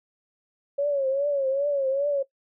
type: tone with vibrato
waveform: sine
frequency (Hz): 555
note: C#5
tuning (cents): +2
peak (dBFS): -21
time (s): 0.78-2.23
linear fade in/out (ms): 10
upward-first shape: triangle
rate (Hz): 2.5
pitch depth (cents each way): 100
effects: noise-tail reverb RT60 0.1 s tail -19 dB re dry